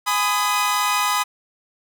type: chord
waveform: sawtooth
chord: G# minor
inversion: none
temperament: equal with one note detuned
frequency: 830.6 / 1004.5 / 1244.5 Hz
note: G#5 / B5 / D#6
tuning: 0 / +29 / 0 cents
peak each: -22 / -18 / -18 dBFS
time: 0.06-1.24 s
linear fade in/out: 20 ms
effects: none